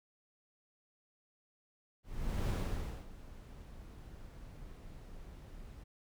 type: noise with ADSR envelope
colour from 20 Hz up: brown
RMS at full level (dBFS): -32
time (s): 2.03-5.84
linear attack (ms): 460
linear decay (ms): 560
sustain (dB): -18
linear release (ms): 10
effects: none